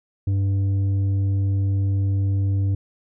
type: tone with tanh clipping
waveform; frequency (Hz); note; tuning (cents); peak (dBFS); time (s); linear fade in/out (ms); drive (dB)
sine; 98; G2; 0; -19; 0.27-2.75; 5; 6
effects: none